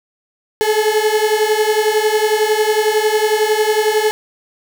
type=beating tone pair; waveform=35% pulse; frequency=424 / 435 Hz; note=G#4 / A4; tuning=+36 / -20 cents; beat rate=11 Hz; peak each=-14 dBFS; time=0.61-4.11 s; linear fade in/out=0 ms; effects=none